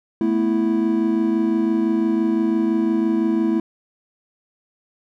triangle chord, A suspended second, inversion none, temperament equal with one note detuned, 220 / 245.9 / 329.6 Hz, A3 / B3 / E4, 0 / -7 / 0 cents, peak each -19 / -23 / -17 dBFS, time 0.21-3.6 s, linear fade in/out 2 ms, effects none

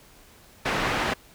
white low-pass noise, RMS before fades -26 dBFS, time 0.65-1.14 s, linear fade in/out 10 ms, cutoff 1900 Hz, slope 12 dB/octave, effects pink hiss -53 dBFS RMS until 1.34 s

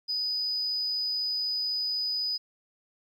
sine tone, 4978 Hz, D#8, in tune, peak -26 dBFS, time 0.08-2.38 s, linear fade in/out 20 ms, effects tanh soft clip ceiling -23 dBFS + 11-bit

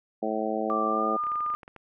harmonic tone, 109.2 Hz, A2, 13 cents flat, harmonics 2 / 3 / 4 / 5 / 6 / 7, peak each -33 / -33 / -33 / -33 / -33 / -33 dBFS, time 0.22-1.17 s, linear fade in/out 10 ms
sine tone with pitch glide, 1174.7 to 1211.2 Hz, D6 to D#6, 0 to -47 cents, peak -26 dBFS, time 0.7-1.55 s, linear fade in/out 0 ms, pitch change +53 cents, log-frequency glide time 0.87-1.04 s
clicks, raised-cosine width 0.5 ms, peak -30 dBFS, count 11, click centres 1.238 / 1.268 / 1.318 / 1.357 / 1.406 / 1.463 / 1.502 / 1.539 / 1.632 / 1.679 / 1.763 s
effects none

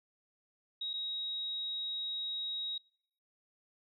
sine tone with dropouts, 3800 Hz, A#7, 33 cents sharp, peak -35 dBFS, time 0.81-2.78 s, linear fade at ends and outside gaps 5 ms, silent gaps 0.933-0.937 s, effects noise-tail reverb RT60 0.7 s tail -26 dB re dry

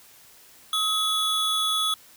square tone pair together, 1273 / 3409 Hz, D#6 / G#7, +39 / +45 cents, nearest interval octave + perfect fourth, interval 1706 cents, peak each -28 / -24 dBFS, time 0.73-1.94 s, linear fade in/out 2 ms, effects white hiss -52 dBFS RMS until 2.16 s

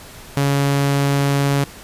sawtooth tone, 140.4 Hz, C#3, 22 cents sharp, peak -11 dBFS, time 0.37-1.64 s, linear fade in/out 0 ms, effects pink hiss -39 dBFS RMS until 1.83 s + resampled to 32000 Hz

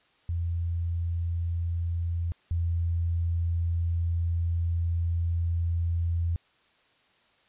sine tone pair in turn, 85 / 84.67 Hz, F2 / E2, -46 / +47 cents, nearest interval unison, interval 7 cents, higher first, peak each -26 / -24 dBFS, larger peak second, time 0.29-2.32 / 2.51-6.36 s, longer second, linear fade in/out 0 ms, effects white hiss -64 dBFS RMS until 7.48 s + resampled to 8000 Hz

